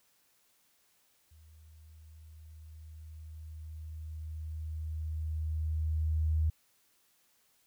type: tone with level ramp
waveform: sine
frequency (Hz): 78.4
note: D#2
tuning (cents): +14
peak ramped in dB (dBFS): -55 to -25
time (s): 1.31-6.5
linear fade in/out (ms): 5
effects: white hiss -70 dBFS RMS until 7.66 s